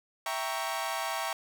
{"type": "chord", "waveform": "sawtooth", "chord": "E diminished seventh", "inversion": "none", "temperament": "equal with one note detuned", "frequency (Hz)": [659.3, 784, 932.3, 1112.6], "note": ["E5", "G5", "Bb5", "Db6"], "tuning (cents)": [0, 0, 0, 6], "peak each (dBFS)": -33, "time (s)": [0.26, 1.33], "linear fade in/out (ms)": 2, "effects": []}